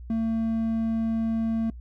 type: tone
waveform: triangle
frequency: 225 Hz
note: A3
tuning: 39 cents sharp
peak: -21 dBFS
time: 0.1-1.7 s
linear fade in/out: 2 ms
effects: noise-tail reverb RT60 0.1 s tail -22 dB re dry + added 60 Hz sine -38 dBFS peak until 1.8 s